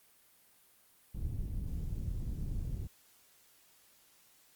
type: low-pass noise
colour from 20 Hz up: pink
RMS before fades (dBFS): -37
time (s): 1.14-2.87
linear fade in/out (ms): 5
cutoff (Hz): 130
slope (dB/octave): 12
effects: white hiss -65 dBFS RMS until 4.55 s + Opus 32 kbps